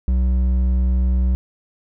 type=tone with hard clipping; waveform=sine; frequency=62.8 Hz; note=B1; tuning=30 cents sharp; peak=-16 dBFS; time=0.08-1.35 s; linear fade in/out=0 ms; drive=6 dB; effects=none

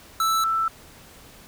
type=tone pair in turn; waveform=square / sine; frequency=1320 / 1325.7 Hz; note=E6 / E6; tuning=+2 / +9 cents; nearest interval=unison; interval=7 cents; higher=second; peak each=-20 dBFS; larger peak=neither; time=0.2-0.44 / 0.44-0.68 s; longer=neither; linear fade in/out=2 ms; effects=pink hiss -48 dBFS RMS until 1.47 s

